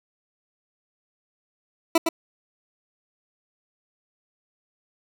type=tone with echo; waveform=20% pulse; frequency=329.6 Hz; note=E4; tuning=in tune; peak=-10 dBFS; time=1.95-1.98 s; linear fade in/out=5 ms; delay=110 ms; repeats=1; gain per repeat=-5 dB; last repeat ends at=2.09 s; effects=none